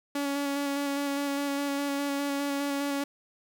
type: tone with vibrato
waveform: sawtooth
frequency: 282.1 Hz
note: C#4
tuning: 30 cents sharp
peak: -24 dBFS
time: 0.15-3.04 s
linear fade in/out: 5 ms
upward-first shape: square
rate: 4.9 Hz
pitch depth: 14 cents each way
effects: 10-bit